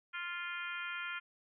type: harmonic tone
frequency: 349.2 Hz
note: F4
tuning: in tune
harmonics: 3 / 4 / 5 / 6 / 7 / 8 / 9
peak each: -50 / -41 / -47 / -47 / -45 / -54 / -50 dBFS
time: 0.13-1.2 s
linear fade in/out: 20 ms
effects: none